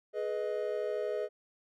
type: chord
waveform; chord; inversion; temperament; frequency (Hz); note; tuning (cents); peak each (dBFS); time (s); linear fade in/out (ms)
triangle; G# minor; none; equal with one note detuned; 421.3 / 493.9 / 622.3; G#4 / B4 / D#5; +25 / 0 / 0; -33 / -35 / -34; 0.13-1.29; 50
effects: none